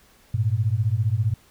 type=beating tone pair; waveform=sine; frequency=101.5 / 116.5 Hz; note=G#2 / A#2; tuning=-39 / -1 cents; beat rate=15 Hz; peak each=-22 dBFS; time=0.34-1.34 s; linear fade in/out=5 ms; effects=pink hiss -56 dBFS RMS until 1.5 s